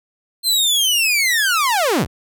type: linear sweep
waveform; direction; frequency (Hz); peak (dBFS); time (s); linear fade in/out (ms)
sawtooth; down; 4186 to 34.65; -11; 0.43-2.07; 50
effects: none